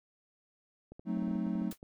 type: clicks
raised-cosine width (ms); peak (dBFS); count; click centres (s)
2; -35; 12; 0.92 / 0.995 / 1.174 / 1.226 / 1.28 / 1.312 / 1.356 / 1.466 / 1.554 / 1.617 / 1.726 / 1.829
type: chord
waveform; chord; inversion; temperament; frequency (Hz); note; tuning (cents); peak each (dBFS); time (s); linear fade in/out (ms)
triangle; F# diminished seventh; none; equal; 185 / 220 / 261.6 / 311.1; F#3 / A3 / C4 / Eb4; 0 / 0 / 0 / 0; -33 / -33 / -38 / -37; 1.05-1.73; 50
type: noise with exponential decay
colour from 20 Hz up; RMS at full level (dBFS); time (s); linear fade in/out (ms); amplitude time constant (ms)
white; -39; 1.71-1.78; 5; 15
effects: none